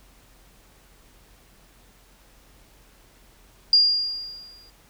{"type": "tone with exponential decay", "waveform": "sine", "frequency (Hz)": 4814, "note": "D8", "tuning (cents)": 42, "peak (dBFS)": -11, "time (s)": [3.73, 4.7], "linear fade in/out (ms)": 2, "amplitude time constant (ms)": 210, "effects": ["added 44 Hz sine -56 dBFS peak until 4.89 s", "pink hiss -56 dBFS RMS until 4.89 s"]}